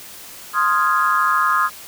sine chord, F minor seventh, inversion second, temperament equal, 1046.5 / 1244.5 / 1396.9 / 1661.2 Hz, C6 / Eb6 / F6 / Ab6, 0 / 0 / 0 / 0 cents, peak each -20 / -17 / -22 / -23 dBFS, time 0.53-1.7 s, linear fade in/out 50 ms, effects white hiss -38 dBFS RMS until 1.87 s

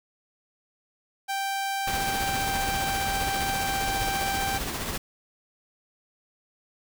sawtooth tone, 784 Hz, G5, in tune, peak -23 dBFS, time 1.28-4.59 s, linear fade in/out 20 ms
pink noise with tremolo, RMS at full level -30 dBFS, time 1.87-4.98 s, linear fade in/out 5 ms, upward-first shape sine, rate 15 Hz, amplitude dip 35%
effects none

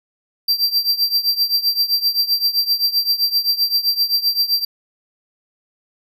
square tone with tremolo, 4709 Hz, D8, 4 cents sharp, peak -12 dBFS, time 0.48-4.65 s, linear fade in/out 5 ms, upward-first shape triangle, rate 7.7 Hz, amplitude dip 90%, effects none

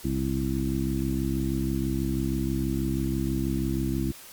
harmonic tone with a mistuned harmonic, 66.2 Hz, C2, 21 cents sharp, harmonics 1 / 2 / 3 / 4 / 5, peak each -31 / -31 / -31 / -31 / -31 dBFS, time 0.04-4.12 s, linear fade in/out 10 ms, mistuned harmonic 1, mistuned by -110 cents, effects white hiss -46 dBFS RMS until 4.32 s + Opus 48 kbps

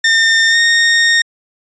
sawtooth tone with pitch glide, 1812 to 1846.9 Hz, A#6 to A#6, -50 to -17 cents, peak -5 dBFS, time 0.04-1.22 s, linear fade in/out 5 ms, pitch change +33 cents, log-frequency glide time 0.49-0.57 s, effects resampled to 16000 Hz

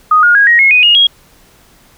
sine tone with pitch steps, 1244.5 / 1429.6 / 1642.1 / 1886.3 / 2167 / 2489 / 2859 / 3284 Hz, D#6 / F6 / G#6 / A#6 / C#7 / D#7 / F7 / G#7, 0 / +40 / -20 / +20 / -40 / 0 / +40 / -20 cents, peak -4 dBFS, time 0.11-1.07 s, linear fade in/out 5 ms, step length 120 ms, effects pink hiss -46 dBFS RMS until 1.97 s

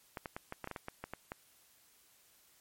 clicks, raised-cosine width 0.5 ms, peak -25 dBFS, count 12, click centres 0.172 / 0.258 / 0.365 / 0.524 / 0.643 / 0.674 / 0.713 / 0.762 / 0.884 / 1.04 / 1.136 / 1.319 s, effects white hiss -66 dBFS RMS until 2.6 s + MP3 64 kbps

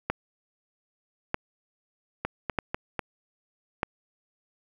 two click trains, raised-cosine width 0.5 ms, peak -10 / -13 dBFS, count 4 / 4, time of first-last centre 0.1-3.831 / 2.25-2.993 s, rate 0.804 / 4.04 Hz, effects 8-bit

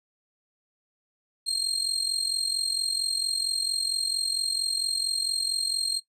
35% pulse tone with amplitude modulation, 4209 Hz, C8, 9 cents sharp, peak -20 dBFS, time 1.46-6 s, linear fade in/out 20 ms, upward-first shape sine, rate 44.4 Hz, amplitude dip 70%, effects noise-tail reverb RT60 0.1 s tail -17 dB re dry + resampled to 32000 Hz

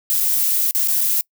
violet noise with dropouts, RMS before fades -18 dBFS, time 0.1-1.21 s, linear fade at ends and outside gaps 0 ms, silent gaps 0.201-0.205 / 0.71-0.749 / 0.875-0.883 / 1.008-1.012 s, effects noise-tail reverb RT60 0.1 s tail -26 dB re dry

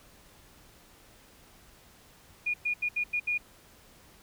sine tone bursts at uneven times, 2438 Hz, D#7, 36 cents flat, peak -26 dBFS, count 6, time 2.46-2.54 / 2.65-2.74 / 2.82-2.89 / 2.96-3.04 / 3.13-3.2 / 3.27-3.38 s, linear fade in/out 10 ms, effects pink hiss -57 dBFS RMS until 4.22 s

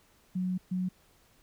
sine tone bursts at uneven times, 183.5 Hz, F#3, 14 cents flat, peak -28 dBFS, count 2, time 0.35-0.58 / 0.71-0.89 s, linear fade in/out 10 ms, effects pink hiss -64 dBFS RMS until 1.42 s

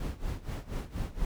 brown noise with tremolo, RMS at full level -32 dBFS, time 0-1.25 s, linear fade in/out 2 ms, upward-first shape sine, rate 4.2 Hz, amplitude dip 85%, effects none

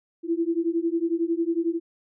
sine beating tone pair, 329.1 / 340.1 Hz, E4 / F4, -3 / -46 cents, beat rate 11 Hz, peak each -25 dBFS, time 0.23-1.8 s, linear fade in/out 50 ms, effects none

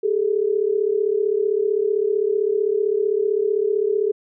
sine tone pair together, 399.4 / 435 Hz, G4 / A4, +32 / -20 cents, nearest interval minor second, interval 148 cents, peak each -20 dBFS, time 0.03-4.12 s, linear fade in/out 10 ms, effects none

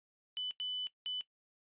sine tone bursts at uneven times, 3000 Hz, F#7, 23 cents sharp, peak -35 dBFS, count 3, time 0.37-0.51 / 0.6-0.87 / 1.06-1.21 s, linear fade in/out 0 ms, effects noise-tail reverb RT60 0.1 s tail -17 dB re dry + resampled to 8000 Hz

